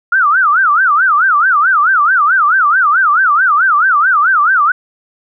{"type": "tone with vibrato", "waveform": "sine", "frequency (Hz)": 1349, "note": "E6", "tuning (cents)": 40, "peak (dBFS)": -7, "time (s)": [0.12, 4.72], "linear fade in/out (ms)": 5, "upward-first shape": "sine", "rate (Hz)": 4.6, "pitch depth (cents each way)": 270, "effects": []}